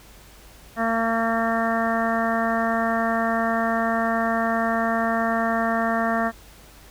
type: harmonic tone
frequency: 227.6 Hz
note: A#3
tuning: 41 cents flat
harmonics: 1 / 2 / 3 / 4 / 5 / 6 / 7 / 8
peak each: -25 / -33 / -24 / -34 / -29 / -31 / -33 / -29 dBFS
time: 0.76-6.32 s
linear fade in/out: 50 ms
effects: added 50 Hz sine -49 dBFS peak until 6.9 s + pink hiss -49 dBFS RMS until 6.9 s